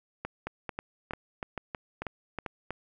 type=two click trains; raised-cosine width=0.5 ms; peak=-19 / -19 dBFS; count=6 / 8; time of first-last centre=0.25-2.462 / 0.47-2.706 s; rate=2.26 / 3.13 Hz; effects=none